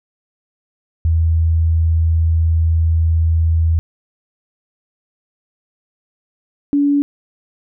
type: tone pair in turn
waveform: sine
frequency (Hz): 81.6 / 285.8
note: E2 / D4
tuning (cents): -17 / -47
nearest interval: octave + minor seventh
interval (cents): 2170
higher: second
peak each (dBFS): -11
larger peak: neither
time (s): 1.05-3.79 / 6.73-7.02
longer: first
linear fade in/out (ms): 0
effects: none